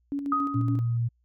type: tone with tremolo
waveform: sine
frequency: 281.8 Hz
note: C#4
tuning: 29 cents sharp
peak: -26 dBFS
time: 0.12-0.79 s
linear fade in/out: 0 ms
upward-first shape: square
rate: 7.1 Hz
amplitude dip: 45%
type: tone with exponential decay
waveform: sine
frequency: 1252 Hz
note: D#6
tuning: 10 cents sharp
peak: -20 dBFS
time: 0.32-0.97 s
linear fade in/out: 2 ms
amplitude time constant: 140 ms
type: tone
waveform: sine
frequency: 117.6 Hz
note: A#2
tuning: 16 cents sharp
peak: -23 dBFS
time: 0.54-1.09 s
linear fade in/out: 20 ms
effects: added 60 Hz sine -65 dBFS peak until 1.24 s